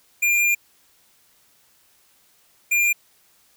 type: tone bursts at uneven times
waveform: square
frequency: 2401 Hz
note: D7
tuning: 38 cents sharp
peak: -17 dBFS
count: 2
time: 0.22-0.55 / 2.71-2.93 s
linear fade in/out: 10 ms
effects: white hiss -59 dBFS RMS until 3.56 s